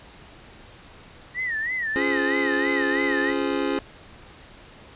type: tone with vibrato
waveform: sine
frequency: 1889 Hz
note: A#6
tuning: 22 cents sharp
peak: -24 dBFS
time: 1.34-3.34 s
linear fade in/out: 50 ms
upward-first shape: sine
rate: 3.1 Hz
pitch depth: 140 cents each way
type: chord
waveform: square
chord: Db major seventh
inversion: none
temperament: just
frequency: 277.2 / 346.5 / 415.8 / 519.7 Hz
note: Db4 / F4 / Ab4 / C5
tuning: 0 / -14 / +2 / -12 cents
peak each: -27 / -29 / -29 / -32 dBFS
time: 1.96-3.79 s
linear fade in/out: 0 ms
effects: pink hiss -47 dBFS RMS until 4.95 s + resampled to 8000 Hz